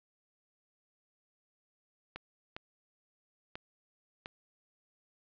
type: clicks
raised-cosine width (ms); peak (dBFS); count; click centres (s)
0.3; -25; 4; 2.16 / 2.565 / 3.555 / 4.259
effects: resampled to 11025 Hz + 9-bit